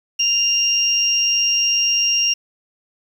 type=tone pair together; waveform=sine; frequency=2795 / 5598 Hz; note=F7 / F8; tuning=+1 / +3 cents; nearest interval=octave; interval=1202 cents; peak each=-18 / -17 dBFS; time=0.19-2.34 s; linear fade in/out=10 ms; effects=7-bit